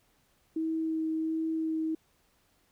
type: tone with vibrato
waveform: sine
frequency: 319.9 Hz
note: D#4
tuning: 48 cents sharp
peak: -28 dBFS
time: 0.56-1.95 s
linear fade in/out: 5 ms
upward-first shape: sine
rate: 1.4 Hz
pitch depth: 10 cents each way
effects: pink hiss -69 dBFS RMS until 2.71 s